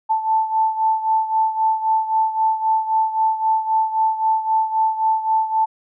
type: beating tone pair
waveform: sine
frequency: 880 / 883.8 Hz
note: A5 / A5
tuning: 0 / +7 cents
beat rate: 3.8 Hz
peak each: -17 / -22 dBFS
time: 0.09-5.66 s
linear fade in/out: 20 ms
effects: none